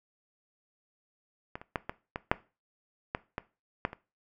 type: clicks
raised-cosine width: 0.5 ms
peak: -22 / -30 / -14 / -18 / -18 / -7 / -15 / -18 / -12 / -26 dBFS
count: 10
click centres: 1.555 / 1.615 / 1.758 / 1.895 / 2.159 / 2.315 / 3.149 / 3.381 / 3.851 / 3.931 s
effects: noise-tail reverb RT60 0.3 s tail -18 dB re dry